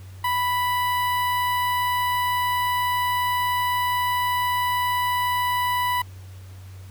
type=tone with notch filter; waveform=sawtooth; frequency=987.8 Hz; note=B5; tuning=in tune; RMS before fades=-23 dBFS; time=0.24-6.02 s; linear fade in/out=5 ms; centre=6400 Hz; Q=0.58; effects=added 94 Hz sine -38 dBFS peak until 6.9 s + pink hiss -52 dBFS RMS until 6.9 s